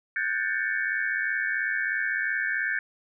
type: tone cluster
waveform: sine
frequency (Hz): 1469 / 1565 / 1690 / 1773 / 2233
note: F#6 / G6 / G#6 / A6 / C#7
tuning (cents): -13 / -3 / +30 / +13 / +12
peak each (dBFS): -35 / -29 / -34 / -29 / -35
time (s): 0.16-2.79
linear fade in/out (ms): 2
effects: none